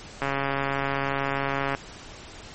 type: click train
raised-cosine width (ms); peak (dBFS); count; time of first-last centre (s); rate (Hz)
0.5; -11; 212; 0.22-1.749; 138
effects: pink hiss -43 dBFS RMS until 2.54 s + MP3 32 kbps